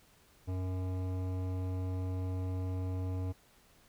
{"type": "tone with hard clipping", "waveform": "sine", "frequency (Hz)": 92.5, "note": "F#2", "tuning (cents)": 0, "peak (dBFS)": -35, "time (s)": [0.47, 3.33], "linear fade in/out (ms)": 20, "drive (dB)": 15, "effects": ["pink hiss -64 dBFS RMS until 3.88 s"]}